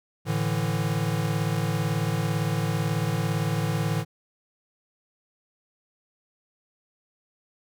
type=chord; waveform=square; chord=A suspended fourth; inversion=none; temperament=equal; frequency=110 / 146.83 / 164.81 Hz; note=A2 / D3 / E3; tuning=0 / 0 / 0 cents; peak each=-29 dBFS; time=0.25-4.05 s; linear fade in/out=50 ms; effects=none